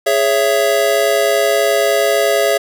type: chord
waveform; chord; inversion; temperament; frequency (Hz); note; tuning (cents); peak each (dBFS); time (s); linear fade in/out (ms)
square; C# minor; second; just; 415.8 / 554.4 / 665.2; G#4 / C#5 / E5; +2 / 0 / +16; -18 / -17 / -16; 0.06-2.58; 10
effects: none